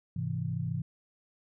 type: chord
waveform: sine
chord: Ab augmented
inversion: none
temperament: equal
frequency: 103.83 / 130.81 / 164.81 Hz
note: Ab2 / C3 / E3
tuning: 0 / 0 / 0 cents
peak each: -36 / -34 / -34 dBFS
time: 0.16-0.82 s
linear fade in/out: 5 ms
effects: none